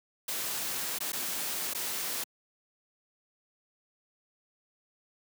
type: noise with dropouts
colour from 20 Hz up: white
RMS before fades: -34 dBFS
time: 0.28-2.24 s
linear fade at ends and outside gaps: 5 ms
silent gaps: 0.987-1.004 / 1.121-1.13 / 1.736-1.747 s
effects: high-pass 150 Hz 12 dB/octave